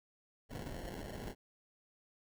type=noise with sample-and-hold; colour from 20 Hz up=pink; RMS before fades=-44 dBFS; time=0.49-1.35 s; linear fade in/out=50 ms; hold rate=1225 Hz; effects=none